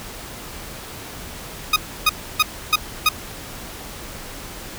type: tone bursts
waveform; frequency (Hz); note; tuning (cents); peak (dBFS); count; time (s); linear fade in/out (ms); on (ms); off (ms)
15% pulse; 1244.5; D#6; 0; -6; 5; 1.73-3.09; 5; 32; 300
effects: pink hiss -35 dBFS RMS until 4.78 s